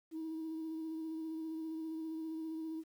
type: tone with vibrato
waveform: sine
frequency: 320 Hz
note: D#4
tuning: 49 cents sharp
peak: -37 dBFS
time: 0.11-2.84 s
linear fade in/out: 50 ms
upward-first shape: sine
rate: 15 Hz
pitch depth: 22 cents each way
effects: tanh soft clip ceiling -36 dBFS + 11-bit